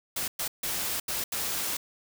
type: noise bursts at uneven times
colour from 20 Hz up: white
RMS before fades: -31 dBFS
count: 5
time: 0.16-0.28 / 0.39-0.48 / 0.63-1 / 1.08-1.24 / 1.32-1.77 s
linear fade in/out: 5 ms
effects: none